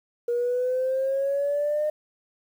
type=exponential sweep; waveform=sine; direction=up; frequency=474.5 to 610 Hz; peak=-21 dBFS; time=0.28-1.9 s; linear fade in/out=5 ms; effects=tanh soft clip ceiling -18 dBFS + 9-bit